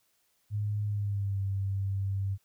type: tone with pitch glide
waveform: sine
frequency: 104.2 to 97.79 Hz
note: G#2 to G2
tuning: +6 to -4 cents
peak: -28 dBFS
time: 0.5-2.38 s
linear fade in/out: 50 ms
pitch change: -110 cents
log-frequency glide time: 0.85-1.4 s
effects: white hiss -72 dBFS RMS until 2.44 s